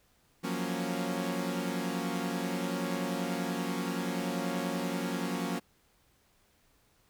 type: chord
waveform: sawtooth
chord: Gb major seventh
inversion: third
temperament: equal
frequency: 174.61 / 185 / 233.1 / 277.2 Hz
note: F3 / Gb3 / Bb3 / Db4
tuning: 0 / 0 / 0 / 0 cents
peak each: -33 dBFS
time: 0.43-5.6 s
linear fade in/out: 20 ms
effects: pink hiss -68 dBFS RMS until 7.09 s